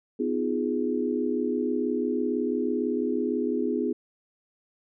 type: chord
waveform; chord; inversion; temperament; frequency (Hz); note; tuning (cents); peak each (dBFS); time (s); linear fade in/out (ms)
sine; F half-diminished seventh; second; equal with one note detuned; 251.4 / 311.1 / 349.2 / 415.3; Cb4 / Eb4 / F4 / Ab4; +31 / 0 / 0 / 0; -28 / -31 / -31 / -29; 0.19-3.93; 10
effects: none